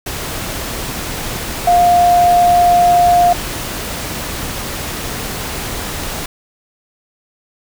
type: tone in noise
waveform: sine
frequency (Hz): 704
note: F5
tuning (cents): +14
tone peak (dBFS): -7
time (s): 1.67-3.33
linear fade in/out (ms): 5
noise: pink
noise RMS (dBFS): -23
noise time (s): 0.06-6.26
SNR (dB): +13
effects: none